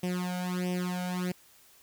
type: tone with flanger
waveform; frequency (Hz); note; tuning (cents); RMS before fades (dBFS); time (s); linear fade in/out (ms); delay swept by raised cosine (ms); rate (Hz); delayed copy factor
sawtooth; 180.4; F#3; -44; -32; 0.03-1.32; 5; 0.35 to 1.35; 1.5; +0.95
effects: white hiss -59 dBFS RMS until 1.82 s